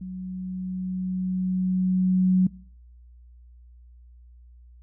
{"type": "tone with level ramp", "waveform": "sine", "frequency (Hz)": 185, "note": "F#3", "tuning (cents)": 0, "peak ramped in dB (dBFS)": [-32, -15], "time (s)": [0.01, 2.47], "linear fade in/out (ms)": 5, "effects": ["noise-tail reverb RT60 0.6 s tail -23 dB re dry", "added 60 Hz sine -47 dBFS peak until 4.82 s"]}